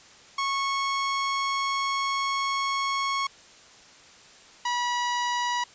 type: tone pair in turn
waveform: sawtooth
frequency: 1100 / 970.6 Hz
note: C#6 / B5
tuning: -14 / -30 cents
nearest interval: major second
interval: 216 cents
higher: first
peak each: -21 dBFS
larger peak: neither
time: 0.38-3.27 / 4.65-5.64 s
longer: first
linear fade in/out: 5 ms
effects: white hiss -51 dBFS RMS until 5.74 s + resampled to 16000 Hz